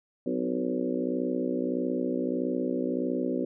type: harmonic tone with a mistuned harmonic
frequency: 61.6 Hz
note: B1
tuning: 4 cents flat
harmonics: 3 / 4 / 5 / 6 / 7 / 8 / 9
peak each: -38 / -30 / -34 / -33 / -40 / -35 / -37 dBFS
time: 0.26-3.45 s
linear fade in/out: 5 ms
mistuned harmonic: 4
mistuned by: +51 cents
effects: none